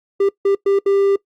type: tone bursts at uneven times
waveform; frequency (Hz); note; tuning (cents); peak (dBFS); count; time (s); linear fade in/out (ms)
triangle; 396.1; G4; +18; -10; 4; 0.2-0.29 / 0.45-0.55 / 0.66-0.79 / 0.86-1.16; 5
effects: noise-tail reverb RT60 0.1 s tail -21 dB re dry + Opus 48 kbps